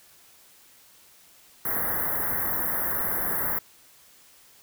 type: band-stop noise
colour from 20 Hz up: white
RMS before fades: -27 dBFS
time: 1.65-3.59 s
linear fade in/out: 5 ms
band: 2000 to 11000 Hz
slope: 96 dB/octave
effects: white hiss -55 dBFS RMS until 4.62 s